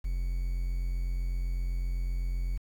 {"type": "tone with quantisation", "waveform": "triangle", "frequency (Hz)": 43.94, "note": "F1", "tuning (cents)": 11, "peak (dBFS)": -26, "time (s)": [0.04, 2.58], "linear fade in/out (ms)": 10, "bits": 9, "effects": []}